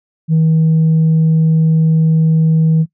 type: tone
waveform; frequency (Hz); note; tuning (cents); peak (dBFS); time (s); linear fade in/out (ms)
sine; 160; D#3; +49; -6; 0.28-2.86; 50
effects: noise-tail reverb RT60 0.1 s tail -21 dB re dry + tanh soft clip ceiling -6 dBFS